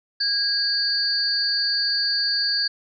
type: tone cluster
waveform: sine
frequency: 1636 / 4323 / 4638 Hz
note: G#6 / C#8 / D8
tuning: -26 / -44 / -22 cents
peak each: -28 / -27 / -21 dBFS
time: 0.2-2.68 s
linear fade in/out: 10 ms
effects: none